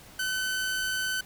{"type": "tone", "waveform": "sawtooth", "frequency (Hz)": 1518, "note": "F#6", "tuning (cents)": 44, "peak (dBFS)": -24, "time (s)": [0.19, 1.21], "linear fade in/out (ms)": 5, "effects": ["pink hiss -50 dBFS RMS until 1.25 s"]}